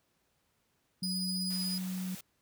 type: tone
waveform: sine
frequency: 185 Hz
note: F#3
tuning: in tune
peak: -34 dBFS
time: 1.02-2.15 s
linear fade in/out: 5 ms
type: tone with tremolo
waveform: 35% pulse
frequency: 4953 Hz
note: D#8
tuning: 9 cents flat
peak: -32 dBFS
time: 1.03-1.78 s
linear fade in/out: 2 ms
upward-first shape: triangle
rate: 16 Hz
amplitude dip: 25%
type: noise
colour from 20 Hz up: white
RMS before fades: -47 dBFS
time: 1.5-2.21 s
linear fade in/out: 5 ms
effects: pink hiss -75 dBFS RMS until 2.41 s + high-pass 60 Hz 12 dB/octave